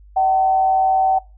sine tone with frequency modulation, 761 Hz, F#5, 48 cents sharp, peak -13 dBFS, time 0.16-1.19 s, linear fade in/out 10 ms, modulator 134 Hz, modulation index 0.35, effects noise-tail reverb RT60 0.3 s tail -23 dB re dry + added 50 Hz sine -42 dBFS peak until 1.37 s

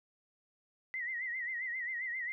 sine tone with vibrato, 1978 Hz, B6, 2 cents sharp, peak -35 dBFS, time 0.94-2.32 s, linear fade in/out 0 ms, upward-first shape sine, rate 7.5 Hz, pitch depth 100 cents each way, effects none

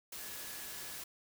sine tone in noise, 1697 Hz, G#6, 37 cents sharp, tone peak -56 dBFS, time 0.19-0.96 s, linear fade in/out 5 ms, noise white, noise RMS -45 dBFS, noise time 0.12-1.04 s, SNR -14 dB, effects none

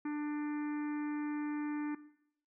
harmonic tone, 297.1 Hz, D4, 20 cents sharp, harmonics 1 / 3 / 4 / 5 / 6 / 7 / 8, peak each -34 / -48 / -51 / -53 / -53 / -57 / -58 dBFS, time 0.05-1.95 s, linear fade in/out 5 ms, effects noise-tail reverb RT60 0.7 s tail -17 dB re dry

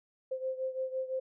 sine beating tone pair, 520 / 525.9 Hz, C5 / C5, -11 / +9 cents, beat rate 5.9 Hz, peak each -34 / -38 dBFS, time 0.31-1.2 s, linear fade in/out 10 ms, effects none

